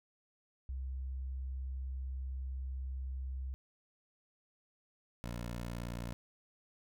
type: tone pair in turn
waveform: sine / 15% pulse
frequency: 65.41 / 58.9 Hz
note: C2 / A#1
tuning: 0 / +19 cents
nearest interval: major second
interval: 181 cents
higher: first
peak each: -37 / -33 dBFS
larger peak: second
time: 0.69-3.54 / 5.24-6.13 s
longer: first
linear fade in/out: 0 ms
effects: none